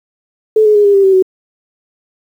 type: tone with pitch steps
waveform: sine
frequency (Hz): 434 / 423.6 / 413.4 / 403.5 / 393.9 / 384.4 / 375.2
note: A4 / G#4 / G#4 / G#4 / G4 / G4 / F#4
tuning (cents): -24 / +34 / -8 / -50 / +8 / -34 / +24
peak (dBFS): -5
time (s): 0.56-1.225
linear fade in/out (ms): 5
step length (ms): 95
effects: 7-bit

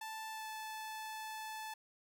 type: tone with pitch glide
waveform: sawtooth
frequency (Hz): 880 to 871.9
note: A5 to A5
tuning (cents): 0 to -16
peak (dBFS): -39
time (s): 0.01-1.74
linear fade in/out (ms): 5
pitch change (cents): -16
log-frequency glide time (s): 0.31-0.46
effects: none

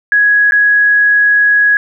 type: tone with dropouts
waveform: sine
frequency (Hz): 1668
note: G#6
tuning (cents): +7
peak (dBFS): -6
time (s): 0.12-1.77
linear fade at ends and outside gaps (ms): 1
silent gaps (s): 0.51-0.521
effects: none

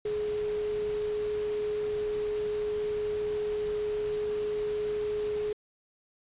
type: tone in noise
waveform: sine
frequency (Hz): 421.2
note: G#4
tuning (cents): +24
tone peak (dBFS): -28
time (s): 0.05-5.53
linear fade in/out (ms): 5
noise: pink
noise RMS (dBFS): -45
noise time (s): 0.05-5.53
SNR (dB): +14
effects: resampled to 8000 Hz

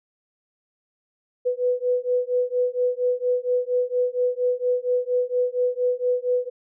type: beating tone pair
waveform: sine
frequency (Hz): 493.9 / 498.2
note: B4 / B4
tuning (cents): 0 / +15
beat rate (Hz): 4.3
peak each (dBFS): -23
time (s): 1.45-6.5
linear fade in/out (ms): 20
effects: none

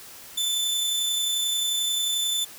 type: tone with amplitude modulation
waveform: sawtooth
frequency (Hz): 3520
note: A7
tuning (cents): 0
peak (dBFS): -19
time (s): 0.37-2.45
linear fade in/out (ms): 10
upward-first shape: sine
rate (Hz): 31.3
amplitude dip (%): 25
effects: white hiss -44 dBFS RMS until 2.58 s

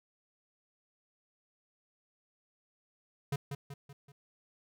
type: tone with echo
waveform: square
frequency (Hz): 140.8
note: C#3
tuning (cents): +27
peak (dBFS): -31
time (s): 3.32-3.36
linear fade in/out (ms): 5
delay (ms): 190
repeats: 4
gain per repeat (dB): -6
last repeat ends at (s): 4.12
effects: none

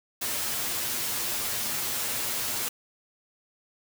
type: noise with comb filter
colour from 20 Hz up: white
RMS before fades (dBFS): -30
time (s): 0.21-2.69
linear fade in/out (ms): 10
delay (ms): 8.4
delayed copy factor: +0.75
effects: none

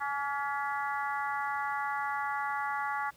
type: harmonic tone with a mistuned harmonic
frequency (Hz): 281.6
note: C#4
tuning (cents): +27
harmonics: 3 / 4 / 5 / 6 / 7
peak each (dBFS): -34 / -36 / -38 / -40 / -41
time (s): 0-3.11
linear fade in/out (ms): 20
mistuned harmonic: 4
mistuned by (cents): +24
effects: pink hiss -60 dBFS RMS until 3.16 s + high-pass 60 Hz 12 dB/octave

